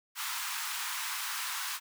pink high-pass noise, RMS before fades -36 dBFS, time 0.15-1.8 s, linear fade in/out 50 ms, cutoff 920 Hz, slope 48 dB/octave, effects none

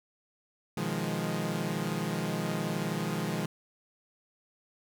sawtooth chord, F half-diminished seventh, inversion second, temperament equal, 123.47 / 155.56 / 174.61 / 207.7 Hz, Cb3 / Eb3 / F3 / Ab3, 0 / 0 / 0 / 0 cents, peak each -36 / -31 / -31 / -31 dBFS, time 0.77-3.46 s, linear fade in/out 5 ms, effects none

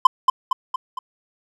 triangle tone with echo, 1029 Hz, C6, 29 cents flat, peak -3 dBFS, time 0.05-0.07 s, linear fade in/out 5 ms, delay 230 ms, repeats 4, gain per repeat -5 dB, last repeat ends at 0.99 s, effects none

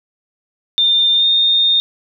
sine tone with pitch glide, 3607 to 3659 Hz, A7 to A#7, +42 to -33 cents, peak -10 dBFS, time 0.78-1.8 s, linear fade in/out 0 ms, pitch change +25 cents, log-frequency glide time 1.15-1.25 s, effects none

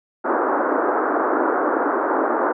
pink band-pass noise, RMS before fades -20 dBFS, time 0.24-2.53 s, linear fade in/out 20 ms, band 280 to 1500 Hz, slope 48 dB/octave, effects none

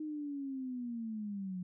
sine linear sweep, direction down, 311.1 to 178.3 Hz, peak -37 dBFS, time 0-1.63 s, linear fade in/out 5 ms, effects none

